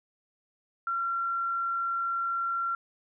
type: tone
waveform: sine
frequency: 1368 Hz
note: F6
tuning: 36 cents flat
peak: -27 dBFS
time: 0.87-2.75 s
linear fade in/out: 2 ms
effects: none